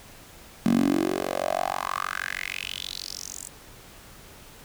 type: tone with high-pass filter sweep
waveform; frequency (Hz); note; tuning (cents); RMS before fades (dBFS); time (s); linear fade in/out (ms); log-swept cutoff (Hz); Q
10% pulse; 46.25; F#1; 0; -28; 0.66-3.48; 0; 210 to 8000; 5
effects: pink hiss -48 dBFS RMS until 4.64 s